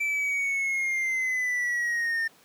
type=linear sweep; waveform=triangle; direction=down; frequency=2331 to 1808 Hz; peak=-23 dBFS; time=0-2.28 s; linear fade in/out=10 ms; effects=pink hiss -57 dBFS RMS until 2.44 s + high-pass 200 Hz 12 dB/octave